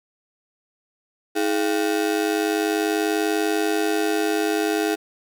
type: ring-modulated tone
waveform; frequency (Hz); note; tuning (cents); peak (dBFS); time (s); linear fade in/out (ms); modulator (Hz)
35% pulse; 370; F#4; 0; -15; 1.35-4.96; 20; 50.2
effects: none